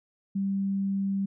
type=tone; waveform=sine; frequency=196 Hz; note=G3; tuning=in tune; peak=-25 dBFS; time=0.35-1.26 s; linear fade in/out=10 ms; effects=none